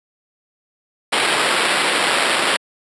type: noise with sample-and-hold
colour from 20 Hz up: violet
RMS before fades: -17 dBFS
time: 1.12-2.57 s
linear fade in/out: 10 ms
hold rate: 6300 Hz
effects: high-pass 300 Hz 12 dB/octave + resampled to 24000 Hz